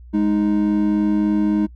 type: tone pair together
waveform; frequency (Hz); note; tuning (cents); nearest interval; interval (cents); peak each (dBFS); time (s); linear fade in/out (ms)
triangle; 207.7 / 311.2; G#3 / D#4; 0 / 0; perfect fifth; 700; -16; 0.13-1.67; 20
effects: noise-tail reverb RT60 0.1 s tail -25 dB re dry + added 60 Hz sine -38 dBFS peak until 1.75 s